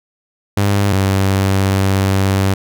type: tone pair in turn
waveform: sawtooth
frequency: 100.6 / 96.84 Hz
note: G2 / G2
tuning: +45 / -21 cents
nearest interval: minor second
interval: 66 cents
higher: first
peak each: -8 dBFS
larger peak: neither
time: 0.57-0.93 / 0.93-2.54 s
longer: second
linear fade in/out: 5 ms
effects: none